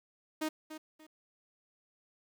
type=tone with echo; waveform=sawtooth; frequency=311.2 Hz; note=D#4; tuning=in tune; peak=-28 dBFS; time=0.41-0.49 s; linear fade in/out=10 ms; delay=290 ms; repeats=2; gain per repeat=-11 dB; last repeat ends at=1.07 s; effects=11-bit